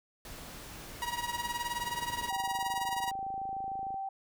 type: noise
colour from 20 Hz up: pink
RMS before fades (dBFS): -46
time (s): 0.25-2.29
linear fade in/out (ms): 2
type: tone with tremolo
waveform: sawtooth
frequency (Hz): 956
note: A#5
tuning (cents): +43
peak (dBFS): -26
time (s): 1.02-3.11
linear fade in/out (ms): 0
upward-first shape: triangle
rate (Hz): 19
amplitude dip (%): 85
type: click train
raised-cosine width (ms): 2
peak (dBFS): -36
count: 58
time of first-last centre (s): 1.8-3.943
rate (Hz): 26.6
type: tone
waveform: sine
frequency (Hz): 778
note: G5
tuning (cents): -13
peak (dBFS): -34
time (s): 2.3-4.09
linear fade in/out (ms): 5
effects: none